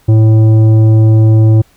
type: tone with tanh clipping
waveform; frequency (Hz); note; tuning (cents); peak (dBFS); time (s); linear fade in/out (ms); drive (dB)
triangle; 110; A2; 0; -5; 0.08-1.62; 10; 14
effects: pink hiss -50 dBFS RMS until 1.76 s